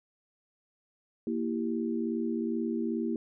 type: chord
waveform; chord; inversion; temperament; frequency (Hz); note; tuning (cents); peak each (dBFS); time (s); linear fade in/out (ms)
sine; E diminished; second; equal; 233.1 / 329.6 / 392; Bb3 / E4 / G4; 0 / 0 / 0; -31 / -33 / -36; 1.27-3.16; 2
effects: none